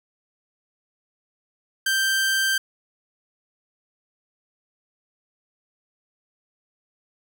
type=tone; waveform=sawtooth; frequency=1568 Hz; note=G6; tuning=in tune; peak=-16 dBFS; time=1.86-2.58 s; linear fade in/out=5 ms; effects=none